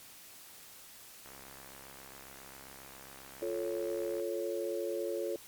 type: click train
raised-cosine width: 0.5 ms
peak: -36 dBFS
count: 199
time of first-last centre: 1.26-4.198 s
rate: 67.4 Hz
type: chord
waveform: sine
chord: F augmented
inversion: none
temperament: equal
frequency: 349.2 / 440 / 554.4 Hz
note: F4 / A4 / C#5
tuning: 0 / 0 / 0 cents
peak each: -37 dBFS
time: 3.42-5.36 s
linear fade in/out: 2 ms
effects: white hiss -53 dBFS RMS until 5.47 s + MP3 96 kbps